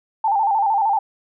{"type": "tone with vibrato", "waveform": "sine", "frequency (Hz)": 842, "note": "G#5", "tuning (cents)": 24, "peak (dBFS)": -15, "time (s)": [0.24, 0.99], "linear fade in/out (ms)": 5, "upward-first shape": "square", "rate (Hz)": 13, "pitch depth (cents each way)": 88, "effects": []}